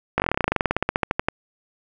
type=slowing click train; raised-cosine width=0.5 ms; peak=-4 dBFS; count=25; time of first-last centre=0.18-1.285 s; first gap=19 ms; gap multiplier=1.07; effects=none